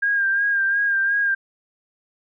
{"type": "tone with vibrato", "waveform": "sine", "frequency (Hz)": 1609, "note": "G6", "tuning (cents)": 45, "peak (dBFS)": -17, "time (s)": [0.02, 1.35], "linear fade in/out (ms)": 10, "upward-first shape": "sine", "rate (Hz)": 2.8, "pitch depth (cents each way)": 37, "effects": []}